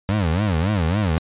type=tone with vibrato; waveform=25% pulse; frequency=92.2 Hz; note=F#2; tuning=6 cents flat; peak=-14 dBFS; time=0.09-1.18 s; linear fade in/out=0 ms; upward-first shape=sine; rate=3.6 Hz; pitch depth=270 cents each way; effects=resampled to 8000 Hz